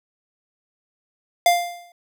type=tone with exponential decay; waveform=square; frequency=698.5 Hz; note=F5; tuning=in tune; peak=-11 dBFS; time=1.46-1.92 s; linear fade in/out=2 ms; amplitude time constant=100 ms; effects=none